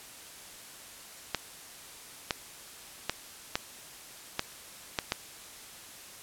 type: clicks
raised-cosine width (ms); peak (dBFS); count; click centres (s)
0.2; -10; 7; 1.347 / 2.308 / 3.096 / 3.555 / 4.394 / 4.988 / 5.121
effects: white hiss -48 dBFS RMS until 6.22 s + low-pass 12000 Hz 12 dB/octave